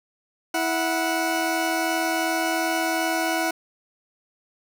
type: tone pair together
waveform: 20% pulse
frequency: 327.2 / 737.1 Hz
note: E4 / F#5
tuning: -13 / -7 cents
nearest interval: octave + major second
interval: 1406 cents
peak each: -20 dBFS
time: 0.54-3.51 s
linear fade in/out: 5 ms
effects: none

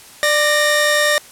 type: tone pair together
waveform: sawtooth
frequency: 592.6 / 1848 Hz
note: D5 / A#6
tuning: +15 / -16 cents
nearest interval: octave + minor sixth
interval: 1969 cents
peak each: -12 dBFS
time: 0.23-1.18 s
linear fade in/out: 0 ms
effects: white hiss -41 dBFS RMS until 1.31 s + low-pass 12000 Hz 12 dB/octave

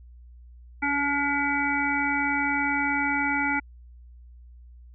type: harmonic tone with a mistuned harmonic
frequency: 285.1 Hz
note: C#4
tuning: 49 cents sharp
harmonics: 1 / 3 / 5 / 7 / 8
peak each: -29 / -29 / -29 / -29 / -29 dBFS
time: 0.82-3.6 s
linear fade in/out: 10 ms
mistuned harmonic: 1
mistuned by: -20 cents
effects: added 60 Hz sine -45 dBFS peak until 4.94 s

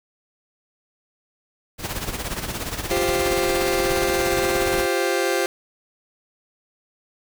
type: noise with tremolo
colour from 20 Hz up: pink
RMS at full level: -26 dBFS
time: 1.78-4.87 s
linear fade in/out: 50 ms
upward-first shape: sine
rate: 17 Hz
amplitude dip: 65%
type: chord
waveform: sawtooth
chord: F suspended second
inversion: none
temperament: just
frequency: 349.2 / 392.9 / 523.8 Hz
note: F4 / G4 / C5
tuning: 0 / +4 / +2 cents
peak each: -20 dBFS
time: 2.91-5.46 s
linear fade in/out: 0 ms
effects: none

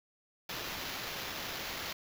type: noise with sample-and-hold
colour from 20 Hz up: violet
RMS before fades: -40 dBFS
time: 0.49-1.93 s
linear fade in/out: 5 ms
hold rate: 8820 Hz
effects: none

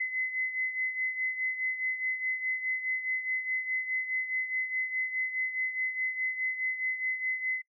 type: beating tone pair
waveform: sine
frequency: 2034 / 2038.8 Hz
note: C7 / C7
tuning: -50 / -45 cents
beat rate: 4.8 Hz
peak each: -30 / -36 dBFS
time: 0-7.62 s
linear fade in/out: 10 ms
effects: noise-tail reverb RT60 0.1 s tail -21 dB re dry

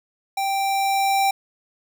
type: tone with level ramp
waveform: square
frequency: 784 Hz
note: G5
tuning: in tune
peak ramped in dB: -22 to -17 dBFS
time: 0.37-1.31 s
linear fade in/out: 5 ms
effects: none

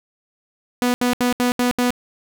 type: tone bursts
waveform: sawtooth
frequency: 246.2 Hz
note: B3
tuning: 5 cents flat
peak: -12 dBFS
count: 6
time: 0.82-1.905 s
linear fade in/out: 0 ms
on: 120 ms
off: 73 ms
effects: none

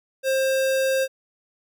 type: tone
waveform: square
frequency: 531 Hz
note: C5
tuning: 25 cents sharp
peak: -20 dBFS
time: 0.23-1.08 s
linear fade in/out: 50 ms
effects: none

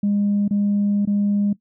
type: tone with dropouts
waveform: sine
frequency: 203.7 Hz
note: G#3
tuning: 33 cents flat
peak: -15 dBFS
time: 0.03-1.53 s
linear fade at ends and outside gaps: 5 ms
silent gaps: 0.48-0.508 / 1.053-1.073 s
effects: noise-tail reverb RT60 0.1 s tail -18 dB re dry + tanh soft clip ceiling -13 dBFS

